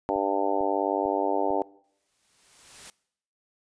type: harmonic tone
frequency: 98.9 Hz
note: G2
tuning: 16 cents sharp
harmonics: 3 / 4 / 5 / 6 / 7 / 8 / 9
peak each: -31 / -31 / -31 / -31 / -31 / -31 / -31 dBFS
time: 0.09-1.62 s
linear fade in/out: 0 ms
type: click train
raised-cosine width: 5 ms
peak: -35 dBFS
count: 4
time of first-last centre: 0.16-1.505 s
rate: 2.23 Hz
type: noise with exponential growth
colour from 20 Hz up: white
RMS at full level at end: -42 dBFS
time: 1.84-2.9 s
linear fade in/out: 1 ms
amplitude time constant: 230 ms
effects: noise-tail reverb RT60 0.7 s tail -22 dB re dry + resampled to 22050 Hz